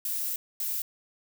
violet noise bursts at uneven times, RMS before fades -31 dBFS, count 2, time 0.05-0.36 / 0.6-0.82 s, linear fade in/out 2 ms, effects none

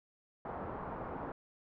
white low-pass noise, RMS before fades -42 dBFS, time 0.45-1.32 s, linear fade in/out 2 ms, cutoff 1100 Hz, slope 24 dB/octave, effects none

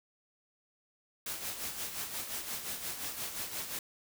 white noise with tremolo, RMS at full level -37 dBFS, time 1.26-3.79 s, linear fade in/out 2 ms, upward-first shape sine, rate 5.7 Hz, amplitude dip 55%, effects none

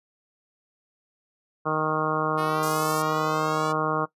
harmonic tone, 155.56 Hz, D#3, in tune, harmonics 1 / 2 / 3 / 4 / 5 / 6 / 7 / 8 / 9, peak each -32 / -32 / -29 / -32 / -33 / -35 / -29 / -31 / -34 dBFS, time 1.65-4.06 s, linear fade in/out 20 ms
5% pulse linear sweep, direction up, 356.6 to 581 Hz, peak -25 dBFS, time 2.37-3.73 s, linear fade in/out 20 ms
pink high-pass noise, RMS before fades -35 dBFS, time 2.63-3.02 s, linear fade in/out 0 ms, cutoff 4500 Hz, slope 96 dB/octave
effects noise-tail reverb RT60 0.1 s tail -18 dB re dry + resampled to 32000 Hz

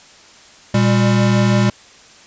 square tone pair together, 118.78 / 200 Hz, A#2 / G3, +33 / +35 cents, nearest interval major sixth, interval 902 cents, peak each -15 dBFS, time 0.74-1.7 s, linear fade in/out 5 ms, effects white hiss -44 dBFS RMS until 2.26 s + resampled to 16000 Hz

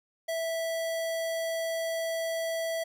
square tone, 657 Hz, E5, 6 cents flat, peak -30 dBFS, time 0.28-2.84 s, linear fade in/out 10 ms, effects none

